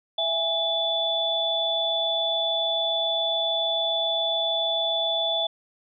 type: tone cluster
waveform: sine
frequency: 663 / 823 / 3468 Hz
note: E5 / G#5 / A7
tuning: +10 / -16 / -26 cents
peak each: -27 / -33 / -24 dBFS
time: 0.18-5.47 s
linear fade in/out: 5 ms
effects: none